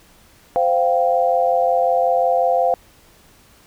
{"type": "chord", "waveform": "sine", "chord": "C suspended fourth", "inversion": "none", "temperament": "equal with one note detuned", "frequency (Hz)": [519.3, 698.5, 784], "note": ["C5", "F5", "G5"], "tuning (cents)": [-13, 0, 0], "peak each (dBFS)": [-18, -17, -21], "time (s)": [0.56, 2.74], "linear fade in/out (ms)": 0, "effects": ["pink hiss -51 dBFS RMS until 3.66 s"]}